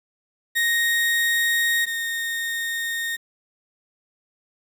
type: tone pair in turn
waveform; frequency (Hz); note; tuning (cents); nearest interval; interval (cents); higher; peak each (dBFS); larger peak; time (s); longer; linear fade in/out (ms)
35% pulse; 1864.7 / 1846.5; A#6 / A#6; 0 / -17; unison; 17; first; -17 / -23; first; 0.55-1.86 / 1.86-3.17; neither; 20
effects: 8-bit